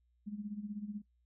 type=tone with tremolo; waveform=sine; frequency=207.7 Hz; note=G#3; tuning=in tune; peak=-36 dBFS; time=0.26-1.02 s; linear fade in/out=20 ms; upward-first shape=sine; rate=16 Hz; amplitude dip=75%; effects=noise-tail reverb RT60 0.1 s tail -19 dB re dry + added 60 Hz sine -70 dBFS peak until 1.25 s